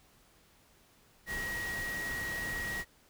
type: tone in noise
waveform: sine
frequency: 1900 Hz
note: A#6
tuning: 33 cents sharp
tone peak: -35 dBFS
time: 1.26-2.85 s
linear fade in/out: 50 ms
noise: pink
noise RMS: -42 dBFS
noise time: 1.26-2.85 s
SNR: +4 dB
effects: pink hiss -64 dBFS RMS until 3.09 s